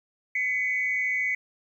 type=tone pair together; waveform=sine; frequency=2017 / 2231 Hz; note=B6 / C#7; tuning=+36 / +11 cents; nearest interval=major second; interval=175 cents; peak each=-26 dBFS; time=0.35-1.35 s; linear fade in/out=5 ms; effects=tanh soft clip ceiling -16 dBFS + 10-bit